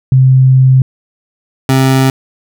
sine / 25% pulse tone pair in turn, 130.81 / 132.64 Hz, C3 / C3, 0 / +24 cents, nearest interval unison, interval 24 cents, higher second, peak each -3 dBFS, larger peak neither, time 0.12-0.82 / 1.69-2.1 s, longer first, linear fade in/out 2 ms, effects none

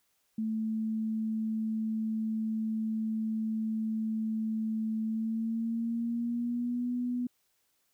sine tone with pitch glide, 220 to 245.5 Hz, A3 to B3, 0 to -10 cents, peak -29 dBFS, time 0.38-7.27 s, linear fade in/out 5 ms, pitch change +190 cents, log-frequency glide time 5.03-6.92 s, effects white hiss -74 dBFS RMS until 7.93 s

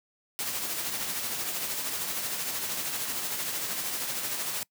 white noise with tremolo, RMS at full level -31 dBFS, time 0.39-4.63 s, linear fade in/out 0 ms, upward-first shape sine, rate 13 Hz, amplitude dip 35%, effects noise-tail reverb RT60 0.1 s tail -25 dB re dry + high-pass 100 Hz 12 dB/octave

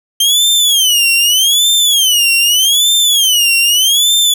sawtooth tone with vibrato, 3136 Hz, G7, in tune, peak -5 dBFS, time 0.2-4.34 s, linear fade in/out 5 ms, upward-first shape sine, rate 0.82 Hz, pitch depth 230 cents each way, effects none

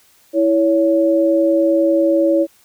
sine tone pair together, 328.8 / 561 Hz, E4 / C#5, -4 / +21 cents, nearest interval major sixth, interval 925 cents, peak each -14 dBFS, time 0.33-2.47 s, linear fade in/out 50 ms, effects white hiss -53 dBFS RMS until 2.64 s

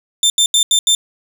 25% pulse tone bursts at uneven times, 3576 Hz, A7, 27 cents sharp, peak -6 dBFS, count 5, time 0.23-0.3 / 0.38-0.46 / 0.54-0.63 / 0.71-0.79 / 0.87-0.95 s, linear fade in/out 2 ms, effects none

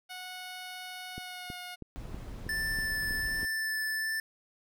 10% pulse tone with pitch glide, 734 to 720.1 Hz, F#5 to F#5, -14 to -47 cents, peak -32 dBFS, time 0.09-1.76 s, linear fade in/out 20 ms, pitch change -33 cents, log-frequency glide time 1.15-1.58 s
click train, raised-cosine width 3 ms, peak -28 dBFS, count 8, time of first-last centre 1.18-3.431 s, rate 3.11 Hz
brown noise, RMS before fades -41 dBFS, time 1.96-3.45 s, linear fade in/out 0 ms
square tone with vibrato, 1760 Hz, A6, in tune, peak -31 dBFS, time 2.49-4.2 s, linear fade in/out 2 ms, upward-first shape sine, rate 1.3 Hz, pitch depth 9 cents each way
effects none

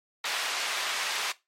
white band-pass noise, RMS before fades -31 dBFS, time 0.24-1.32 s, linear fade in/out 5 ms, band 740 to 3900 Hz, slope 12 dB/octave, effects noise-tail reverb RT60 0.2 s tail -17 dB re dry + MP3 64 kbps

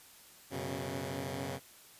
10% pulse chord, F# suspended fourth, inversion none, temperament equal with one note detuned, 92.5 / 123.47 / 136.53 Hz, F#2 / B2 / C#3, 0 / 0 / -26 cents, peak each -34 / -34 / -31 dBFS, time 0.5-1.6 s, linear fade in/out 50 ms, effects white hiss -57 dBFS RMS until 1.99 s + resampled to 32000 Hz

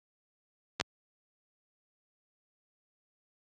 clicks, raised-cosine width 0.2 ms, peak -11 dBFS, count 2, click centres 0.8 / 0.811 s, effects high-pass 80 Hz 12 dB/octave + AAC 32 kbps

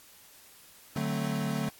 square chord, D dominant seventh, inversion none, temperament equal, 146.83 / 185 / 220 / 261.6 Hz, D3 / F#3 / A3 / C4, 0 / 0 / 0 / 0 cents, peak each -34 / -36 / -34 / -39 dBFS, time 0.96-1.69 s, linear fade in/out 2 ms, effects white hiss -55 dBFS RMS until 1.79 s + AAC 64 kbps

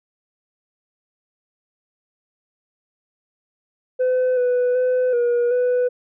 sine tone with pitch steps, 508 / 494.9 / 505 / 479.8 / 495.7 Hz, B4 / B4 / B4 / A#4 / B4, +49 / +4 / +39 / +50 / +6 cents, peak -13 dBFS, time 3.99-5.89 s, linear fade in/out 20 ms, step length 380 ms, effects tanh soft clip ceiling -15 dBFS

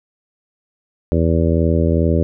harmonic tone, 82.41 Hz, E2, in tune, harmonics 1 / 2 / 3 / 4 / 5 / 6 / 7, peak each -16 / -19 / -21 / -22 / -23 / -24 / -24 dBFS, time 1.12-2.23 s, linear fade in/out 0 ms, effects none

